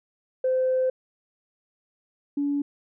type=tone pair in turn; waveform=sine; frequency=516 / 285.6 Hz; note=C5 / D4; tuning=-24 / -48 cents; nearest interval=minor seventh; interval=1024 cents; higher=first; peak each=-19 / -22 dBFS; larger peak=first; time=0.44-0.9 / 2.37-2.62 s; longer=first; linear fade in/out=5 ms; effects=tanh soft clip ceiling -16 dBFS